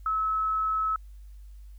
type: tone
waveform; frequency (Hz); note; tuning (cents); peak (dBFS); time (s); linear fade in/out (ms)
sine; 1295; E6; -31; -24; 0.06-0.96; 2
effects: added 50 Hz sine -43 dBFS peak until 1.78 s + white hiss -69 dBFS RMS until 1.78 s